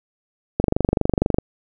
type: click train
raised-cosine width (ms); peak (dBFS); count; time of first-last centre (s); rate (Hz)
2; -3; 20; 0.6-1.385; 24.2
effects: none